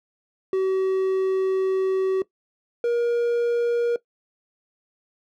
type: tone pair in turn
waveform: triangle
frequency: 380 / 474.1 Hz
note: F#4 / A#4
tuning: +46 / +29 cents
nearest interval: major third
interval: 383 cents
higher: second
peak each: -17 dBFS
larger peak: neither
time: 0.53-2.22 / 2.84-3.96 s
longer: first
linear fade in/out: 2 ms
effects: noise-tail reverb RT60 0.1 s tail -18 dB re dry